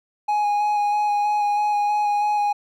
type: tone with vibrato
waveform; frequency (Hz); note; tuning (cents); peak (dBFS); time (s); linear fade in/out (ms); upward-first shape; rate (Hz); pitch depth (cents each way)
triangle; 830.6; G#5; 0; -16; 0.28-2.53; 10; square; 3.1; 12
effects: none